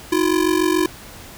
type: ring-modulated tone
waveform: square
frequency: 339.5 Hz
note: F4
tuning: 49 cents flat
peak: -13 dBFS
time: 0.12-0.86 s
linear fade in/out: 2 ms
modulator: 23.5 Hz
effects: pink hiss -39 dBFS RMS until 1.37 s